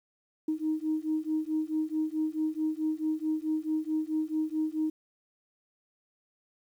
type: beating tone pair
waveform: sine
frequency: 310 / 314.6 Hz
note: D#4 / D#4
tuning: -6 / +19 cents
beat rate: 4.6 Hz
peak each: -30 dBFS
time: 0.48-4.9 s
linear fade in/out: 5 ms
effects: tanh soft clip ceiling -20 dBFS + 10-bit